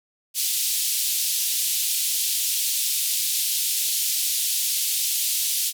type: band-pass noise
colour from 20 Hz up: white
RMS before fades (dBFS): -24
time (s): 0.34-5.73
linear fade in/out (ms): 50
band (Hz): 3000 to 15000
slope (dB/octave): 24
effects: none